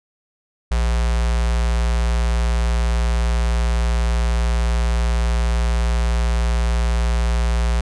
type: tone with notch filter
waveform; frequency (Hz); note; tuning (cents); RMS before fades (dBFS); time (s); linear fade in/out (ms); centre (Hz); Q
square; 58.27; A#1; 0; -18; 0.71-7.81; 5; 270; 0.82
effects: resampled to 22050 Hz